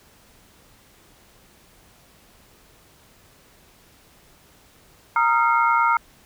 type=tone cluster; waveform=sine; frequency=931 / 1246 / 1375 / 2158 Hz; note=A#5 / D#6 / F6 / C#7; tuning=-2 / +2 / -27 / -47 cents; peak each=-19 / -23 / -20 / -28 dBFS; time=5.16-5.97 s; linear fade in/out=2 ms; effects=pink hiss -54 dBFS RMS until 6.25 s